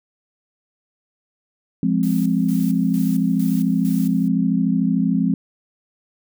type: chord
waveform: sine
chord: F minor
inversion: none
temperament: equal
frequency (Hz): 174.61 / 207.7 / 261.6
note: F3 / Ab3 / C4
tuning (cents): 0 / 0 / 0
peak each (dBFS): -20 / -20 / -20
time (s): 1.83-5.34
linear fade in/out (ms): 2
type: noise with tremolo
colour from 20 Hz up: blue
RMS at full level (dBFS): -38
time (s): 2.03-4.28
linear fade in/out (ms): 0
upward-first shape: square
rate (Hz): 2.2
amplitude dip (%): 75
effects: none